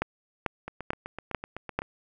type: two click trains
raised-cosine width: 0.5 ms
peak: -11 / -21 dBFS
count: 5 / 10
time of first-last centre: 0.02-1.79 / 0.68-1.819 s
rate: 2.26 / 7.9 Hz
effects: none